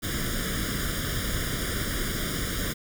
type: noise with comb filter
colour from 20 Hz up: pink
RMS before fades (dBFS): -29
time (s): 0.02-2.74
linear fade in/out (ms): 20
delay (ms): 0.58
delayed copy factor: +1
effects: none